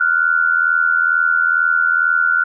sine tone pair together, 1397.8 / 1480 Hz, F6 / F#6, +1 / 0 cents, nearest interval minor second, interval 99 cents, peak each -15 dBFS, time 0-2.44 s, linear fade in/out 10 ms, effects none

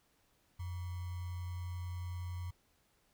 sine tone with sample-and-hold, 88.9 Hz, F2, 31 cents sharp, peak -38 dBFS, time 0.59-2.51 s, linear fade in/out 10 ms, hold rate 1050 Hz, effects pink hiss -73 dBFS RMS until 3.13 s

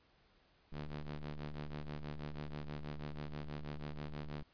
sawtooth ring-modulated tone, 73.6 Hz, D2, 4 cents sharp, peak -35 dBFS, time 0.72-4.43 s, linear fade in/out 5 ms, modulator 76.7 Hz, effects pink hiss -70 dBFS RMS until 4.53 s + resampled to 11025 Hz

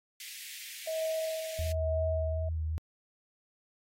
pink high-pass noise, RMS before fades -45 dBFS, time 0.2-1.72 s, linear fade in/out 2 ms, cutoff 1900 Hz, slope 48 dB/octave
sine tone with tremolo, 640 Hz, D#5, 49 cents sharp, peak -29 dBFS, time 0.87-2.49 s, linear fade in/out 5 ms, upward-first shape sine, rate 1.1 Hz, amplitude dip 60%
sine tone with vibrato, 80 Hz, D#2, 49 cents sharp, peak -30 dBFS, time 1.59-2.78 s, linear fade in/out 0 ms, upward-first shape sine, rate 2.6 Hz, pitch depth 36 cents each way
effects AAC 48 kbps

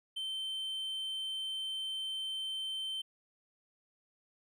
triangle tone, 3100 Hz, G7, 20 cents flat, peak -34 dBFS, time 0.16-3.02 s, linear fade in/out 10 ms, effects none

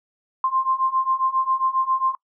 sine beating tone pair, 1047 / 1054.4 Hz, C6 / C6, +1 / +13 cents, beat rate 7.4 Hz, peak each -23 / -21 dBFS, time 0.44-2.15 s, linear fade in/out 2 ms, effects noise-tail reverb RT60 0.1 s tail -24 dB re dry

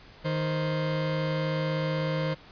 40% pulse tone pair together, 155.68 / 523.3 Hz, D#3 / C5, +1 / 0 cents, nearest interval octave + major sixth, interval 2099 cents, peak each -27 / -30 dBFS, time 0.24-2.35 s, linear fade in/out 20 ms, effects pink hiss -51 dBFS RMS until 2.51 s + resampled to 11025 Hz

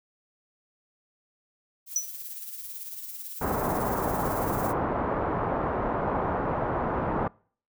violet noise with tremolo, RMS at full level -37 dBFS, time 1.86-4.74 s, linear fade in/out 50 ms, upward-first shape sine, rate 18 Hz, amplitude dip 45%
sine tone with exponential decay, 5920 Hz, F#8, in tune, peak -19 dBFS, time 1.96-2.1 s, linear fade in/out 1 ms, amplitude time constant 30 ms
white low-pass noise, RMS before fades -28 dBFS, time 3.41-7.28 s, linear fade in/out 5 ms, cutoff 1100 Hz, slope 24 dB/octave
effects noise-tail reverb RT60 0.5 s tail -26 dB re dry

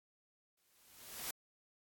white noise with exponential growth, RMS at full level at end -40 dBFS, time 0.57-1.31 s, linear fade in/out 5 ms, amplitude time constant 160 ms, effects AAC 64 kbps

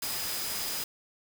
sine tone in noise, 4971 Hz, D#8, 2 cents flat, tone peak -39 dBFS, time 0.02-0.84 s, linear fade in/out 5 ms, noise white, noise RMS -34 dBFS, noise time 0.02-0.84 s, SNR -8 dB, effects none

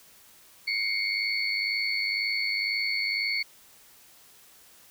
sine tone cluster, 2133 / 2235 / 4441 Hz, C7 / C#7 / C#8, +33 / +14 / +2 cents, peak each -30 dBFS, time 0.67-3.43 s, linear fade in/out 10 ms, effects white hiss -55 dBFS RMS until 4.9 s

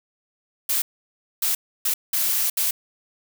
blue noise bursts at uneven times, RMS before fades -22 dBFS, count 5, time 0.69-0.82 / 1.42-1.55 / 1.85-1.94 / 2.13-2.5 / 2.57-2.71 s, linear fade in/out 5 ms, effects none

